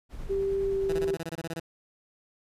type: noise with tremolo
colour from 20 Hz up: brown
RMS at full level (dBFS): -38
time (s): 0.09-1.14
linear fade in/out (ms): 50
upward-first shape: sine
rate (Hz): 9.7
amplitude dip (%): 25
type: tone with pitch glide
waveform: sine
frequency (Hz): 392 to 389.5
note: G4 to G4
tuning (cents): 0 to -11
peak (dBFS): -25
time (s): 0.29-1.16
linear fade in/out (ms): 20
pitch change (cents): -11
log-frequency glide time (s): 0.7-0.75
type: tone bursts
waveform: 15% pulse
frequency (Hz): 164.81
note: E3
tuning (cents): 0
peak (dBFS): -26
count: 12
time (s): 0.89-1.598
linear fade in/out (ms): 2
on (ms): 37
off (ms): 24
effects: resampled to 32000 Hz